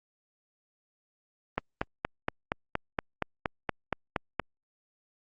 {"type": "click train", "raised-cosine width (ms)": 0.5, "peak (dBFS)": -12, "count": 13, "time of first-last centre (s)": [1.58, 4.397], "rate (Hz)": 4.26, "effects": ["Opus 32 kbps"]}